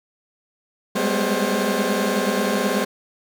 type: tone cluster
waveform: 20% pulse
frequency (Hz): 193.9 / 204.4 / 212.6 / 250.5 / 531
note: G3 / G#3 / G#3 / B3 / C5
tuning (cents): -19 / -27 / +41 / +25 / +25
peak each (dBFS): -21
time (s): 0.95-2.85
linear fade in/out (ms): 10
effects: none